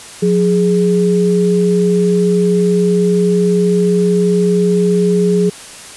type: tone pair together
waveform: sine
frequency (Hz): 179.31 / 415.3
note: F3 / G#4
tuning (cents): +46 / 0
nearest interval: octave + minor third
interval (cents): 1454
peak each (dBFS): -12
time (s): 0.22-5.5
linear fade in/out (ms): 10
effects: white hiss -33 dBFS RMS until 5.96 s + resampled to 24000 Hz